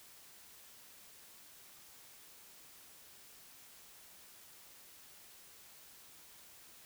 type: silence
effects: white hiss -58 dBFS RMS until 6.85 s